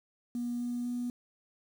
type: tone with pitch steps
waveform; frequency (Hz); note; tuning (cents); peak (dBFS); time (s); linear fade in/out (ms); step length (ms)
triangle; 240.7 / 242.2 / 243.8; B3 / B3 / B3; -44 / -34 / -22; -28; 0.35-1.1; 2; 250
effects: tanh soft clip ceiling -29 dBFS + 9-bit